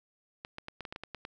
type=clicks; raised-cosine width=0.3 ms; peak=-24 dBFS; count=10; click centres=0.449 / 0.584 / 0.684 / 0.807 / 0.852 / 0.925 / 0.961 / 1.036 / 1.147 / 1.251 s; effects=none